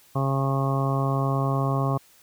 harmonic tone, 136.1 Hz, C#3, 31 cents flat, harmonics 1 / 2 / 3 / 4 / 5 / 6 / 7 / 8 / 9, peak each -23 / -31 / -33 / -34 / -32 / -36 / -41 / -30 / -41 dBFS, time 0.15-1.98 s, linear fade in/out 10 ms, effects white hiss -56 dBFS RMS until 2.22 s

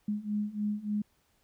sine beating tone pair, 206.9 / 210.3 Hz, G#3 / G#3, -6 / +22 cents, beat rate 3.4 Hz, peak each -34 / -32 dBFS, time 0.08-1.02 s, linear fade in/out 5 ms, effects pink hiss -71 dBFS RMS until 1.43 s

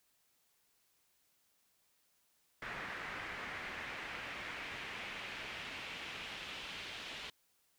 brown noise with band-pass filter sweep, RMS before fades -45 dBFS, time 2.62-7.3 s, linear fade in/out 2 ms, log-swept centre 1800 to 3200 Hz, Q 2, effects white hiss -75 dBFS RMS until 7.78 s

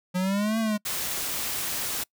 square exponential two-way sweep, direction up then down, 179 to 226.2 to 207 Hz, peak -24 dBFS, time 0.14-0.78 s, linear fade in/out 20 ms, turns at 0.59 s
white noise, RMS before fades -30 dBFS, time 0.85-2.04 s, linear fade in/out 10 ms
effects noise-tail reverb RT60 0.1 s tail -25 dB re dry

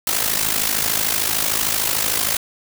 white noise with amplitude modulation, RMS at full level -17 dBFS, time 0.07-2.37 s, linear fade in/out 2 ms, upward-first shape sine, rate 53.3 Hz, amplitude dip 70%, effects none

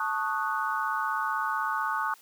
sine chord, D# half-diminished seventh, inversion second, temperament equal, 880 / 1108.7 / 1244.5 / 1480 Hz, A5 / C#6 / D#6 / F#6, 0 / 0 / 0 / 0 cents, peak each -32 dBFS, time 0-2.14 s, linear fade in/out 2 ms, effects white hiss -56 dBFS RMS until 2.21 s + high-pass 300 Hz 12 dB/octave

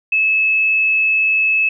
sine tone, 2599 Hz, E7, 25 cents flat, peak -12 dBFS, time 0.12-1.69 s, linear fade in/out 5 ms, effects none

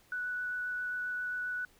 sine tone with vibrato, 1480 Hz, F#6, in tune, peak -33 dBFS, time 0.12-1.65 s, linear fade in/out 2 ms, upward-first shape sine, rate 7.5 Hz, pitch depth 8 cents each way, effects pink hiss -64 dBFS RMS until 1.79 s

